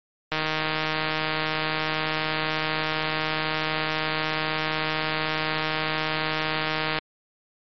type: click train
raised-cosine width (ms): 0.3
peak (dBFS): -9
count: 1041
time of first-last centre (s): 0.32-6.987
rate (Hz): 156
effects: MP3 32 kbps